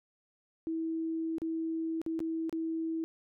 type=tone with dropouts; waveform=sine; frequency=324.8 Hz; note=E4; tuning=26 cents flat; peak=-31 dBFS; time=0.67-3.04 s; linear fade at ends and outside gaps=0 ms; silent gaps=1.383-1.418 / 2.016-2.063 / 2.192-2.203 / 2.495-2.527 s; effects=none